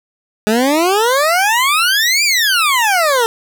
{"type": "exponential two-way sweep", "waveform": "20% pulse", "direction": "up then down", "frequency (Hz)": [207.7, 2440, 443.6], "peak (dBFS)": -6, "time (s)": [0.47, 3.26], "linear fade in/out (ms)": 0, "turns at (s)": 2.24, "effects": []}